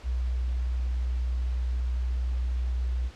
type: tone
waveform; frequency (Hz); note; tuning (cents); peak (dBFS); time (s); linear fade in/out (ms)
sine; 61.7; B1; -1; -25; 0.03-3.11; 50
effects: pink hiss -50 dBFS RMS until 3.15 s + low-pass 5000 Hz 12 dB/octave